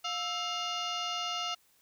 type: harmonic tone with a mistuned harmonic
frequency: 708 Hz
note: F5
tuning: 23 cents sharp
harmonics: 1 / 2 / 3 / 4 / 5 / 6 / 7 / 8 / 9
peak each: -40 / -37 / -46 / -36 / -44 / -45 / -46 / -48 / -49 dBFS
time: 0.04-1.55 s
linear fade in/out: 10 ms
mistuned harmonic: 2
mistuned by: -120 cents
effects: white hiss -67 dBFS RMS until 1.81 s